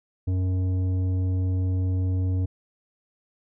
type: tone with tanh clipping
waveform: sine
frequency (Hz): 92.5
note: F#2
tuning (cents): 0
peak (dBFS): -23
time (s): 0.27-2.46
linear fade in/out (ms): 10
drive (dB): 10
effects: none